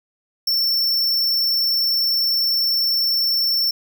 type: tone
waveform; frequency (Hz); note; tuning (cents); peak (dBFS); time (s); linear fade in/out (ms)
square; 5410; E8; +44; -17; 0.47-3.71; 5
effects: 9-bit